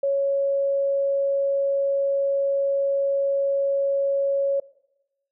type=tone; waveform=sine; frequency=554.4 Hz; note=C#5; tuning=in tune; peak=-19 dBFS; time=0.03-4.6 s; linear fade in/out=5 ms; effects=noise-tail reverb RT60 0.9 s tail -20 dB re dry